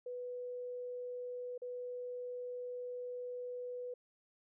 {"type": "tone with dropouts", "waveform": "sine", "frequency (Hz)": 493.9, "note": "B4", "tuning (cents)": 0, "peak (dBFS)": -40, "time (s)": [0.06, 3.94], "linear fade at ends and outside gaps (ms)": 5, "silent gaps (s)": [1.579, 1.618], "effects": []}